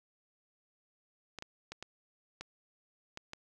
clicks, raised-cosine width 0.2 ms, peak -25 dBFS, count 7, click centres 1.387 / 1.424 / 1.72 / 1.826 / 2.41 / 3.174 / 3.334 s, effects none

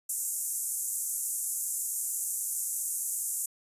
pink band-pass noise, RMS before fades -33 dBFS, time 0.09-3.46 s, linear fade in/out 5 ms, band 7000 to 13000 Hz, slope 48 dB/octave, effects resampled to 32000 Hz

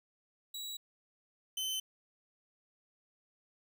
sawtooth tone pair in turn, 3893 / 3059 Hz, B7 / G7, -26 / -43 cents, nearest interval major third, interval 417 cents, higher first, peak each -37 / -31 dBFS, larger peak second, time 0.54-0.77 / 1.57-1.8 s, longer neither, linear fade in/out 5 ms, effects none

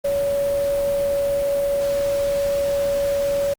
sine tone in noise, 564 Hz, C#5, 30 cents sharp, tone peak -18 dBFS, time 0.04-3.54 s, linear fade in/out 10 ms, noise pink, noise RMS -34 dBFS, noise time 0.04-3.54 s, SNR +13 dB, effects Opus 32 kbps

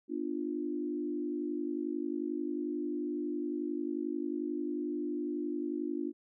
sine chord, B diminished, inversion none, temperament equal with one note detuned, 246.9 / 297.8 / 349.2 Hz, B3 / D4 / F4, 0 / +24 / 0 cents, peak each -40 / -35 / -37 dBFS, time 0.08-6.13 s, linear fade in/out 50 ms, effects none

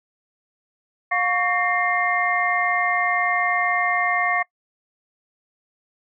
sine tone cluster, 713 / 1118 / 1828 / 2107 Hz, F5 / C#6 / A#6 / C7, +36 / +14 / -34 / +12 cents, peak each -24 dBFS, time 1.11-4.43 s, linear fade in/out 10 ms, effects noise-tail reverb RT60 0.1 s tail -23 dB re dry

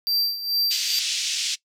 square tone with tremolo, 4699 Hz, D8, in tune, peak -19 dBFS, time 0.07-0.99 s, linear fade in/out 0 ms, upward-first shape sine, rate 2.3 Hz, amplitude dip 75%
white band-pass noise, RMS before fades -26 dBFS, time 0.7-1.56 s, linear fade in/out 20 ms, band 2700 to 6200 Hz, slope 24 dB/octave
effects noise-tail reverb RT60 0.1 s tail -20 dB re dry

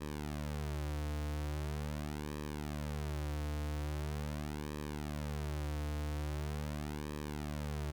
sawtooth tone with flanger, 74.5 Hz, D2, 25 cents sharp, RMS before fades -39 dBFS, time 0-7.92 s, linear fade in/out 20 ms, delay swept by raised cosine 1.4 to 5.2 ms, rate 0.42 Hz, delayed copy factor -0.85, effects none

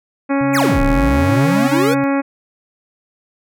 harmonic tone, 277 Hz, C#4, 1 cent flat, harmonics 1 / 2 / 3 / 4 / 5 / 6 / 7 / 8 / 9, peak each -15 / -21 / -25 / -27 / -29 / -31 / -32 / -33 / -34 dBFS, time 0.29-2.22 s, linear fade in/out 20 ms
sine tone, 135.7 Hz, C#3, 36 cents flat, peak -23 dBFS, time 0.41-2.04 s, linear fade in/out 0 ms
square exponential two-way sweep, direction down then up, 2728 to 30.56 to 523 Hz, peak -16 dBFS, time 0.53-1.95 s, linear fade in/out 20 ms, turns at 0.82 s
effects none

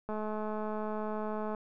click train, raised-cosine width 1 ms, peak -24 dBFS, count 313, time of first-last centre 0.09-1.548 s, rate 214 Hz, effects none

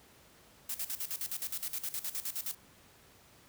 blue noise with tremolo, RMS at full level -36 dBFS, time 0.69-2.55 s, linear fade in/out 5 ms, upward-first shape square, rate 9.6 Hz, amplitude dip 80%, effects pink hiss -60 dBFS RMS until 3.48 s + high-pass 60 Hz 12 dB/octave

